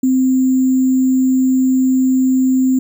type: tone with sample-and-hold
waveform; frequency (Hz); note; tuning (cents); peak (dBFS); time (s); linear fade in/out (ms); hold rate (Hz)
sine; 259.7; C4; -13; -10; 0.03-2.79; 5; 7350
effects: none